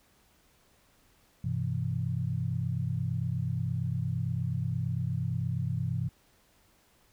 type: chord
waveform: sine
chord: E minor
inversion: first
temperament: equal with one note detuned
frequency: 98 / 126.58 / 164.81 Hz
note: G2 / B2 / E3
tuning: 0 / +43 / 0 cents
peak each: -34 / -31 / -34 dBFS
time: 1.44-6.09 s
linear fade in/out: 5 ms
effects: pink hiss -65 dBFS RMS until 7.12 s